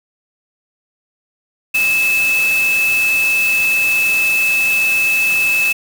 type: tone in noise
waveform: sine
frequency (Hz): 2611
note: E7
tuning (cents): -17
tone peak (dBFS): -12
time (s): 1.74-5.73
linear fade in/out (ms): 10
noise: white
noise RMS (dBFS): -25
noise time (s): 1.74-5.73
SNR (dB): +10
effects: none